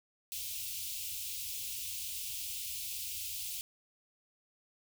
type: band-stop noise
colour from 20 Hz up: white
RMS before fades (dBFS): -40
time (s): 0.32-3.61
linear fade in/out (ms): 0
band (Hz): 110 to 2500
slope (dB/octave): 48
effects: none